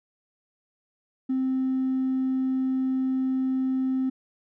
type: tone with hard clipping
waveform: sine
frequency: 261.5 Hz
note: C4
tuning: 1 cent flat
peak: -23 dBFS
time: 1.29-4.1 s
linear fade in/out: 10 ms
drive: 1 dB
effects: none